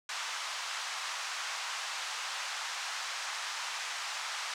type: band-pass noise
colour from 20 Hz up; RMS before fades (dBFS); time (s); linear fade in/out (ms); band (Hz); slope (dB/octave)
pink; -38; 0.09-4.54; 2; 900 to 7200; 24
effects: none